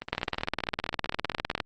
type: two click trains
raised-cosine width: 0.3 ms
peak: -18 / -10 dBFS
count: 25 / 30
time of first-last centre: 0.02-1.578 / 0.13-1.602 s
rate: 15.4 / 19.7 Hz
effects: Opus 24 kbps